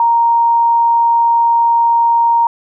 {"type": "tone", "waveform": "sine", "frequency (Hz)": 932.3, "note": "A#5", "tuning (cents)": 0, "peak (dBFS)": -8, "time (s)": [0, 2.47], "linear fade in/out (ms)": 2, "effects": []}